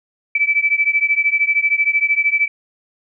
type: beating tone pair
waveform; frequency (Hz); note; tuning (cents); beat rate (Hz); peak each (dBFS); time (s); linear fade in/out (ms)
sine; 2306 / 2319; D7 / D7; -32 / -22; 13; -16 / -17; 0.35-2.48; 5
effects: none